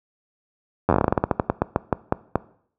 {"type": "slowing click train", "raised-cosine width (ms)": 1, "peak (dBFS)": -3, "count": 21, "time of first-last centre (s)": [0.89, 2.356], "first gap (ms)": 10, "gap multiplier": 1.18, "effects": ["noise-tail reverb RT60 0.6 s tail -20 dB re dry", "high-pass 60 Hz 12 dB/octave"]}